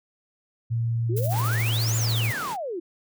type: tone with pitch glide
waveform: sine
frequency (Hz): 115.8 to 113.22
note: A#2 to A2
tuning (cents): -11 to +50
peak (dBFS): -22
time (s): 0.7-2.32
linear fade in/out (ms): 20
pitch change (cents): -39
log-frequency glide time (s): 1.2-1.56
type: exponential two-way sweep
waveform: sine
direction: up then down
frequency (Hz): 322.9 to 7360 to 322.9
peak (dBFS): -28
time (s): 1.09-2.8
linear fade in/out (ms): 10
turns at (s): 1.96
type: noise with tremolo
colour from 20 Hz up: violet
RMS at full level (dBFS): -32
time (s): 1.16-2.33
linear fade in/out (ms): 10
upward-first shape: triangle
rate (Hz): 14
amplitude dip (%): 75
type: high-pass noise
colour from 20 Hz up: pink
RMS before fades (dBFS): -36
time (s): 1.3-2.57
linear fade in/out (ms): 50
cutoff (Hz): 170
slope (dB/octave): 12
effects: none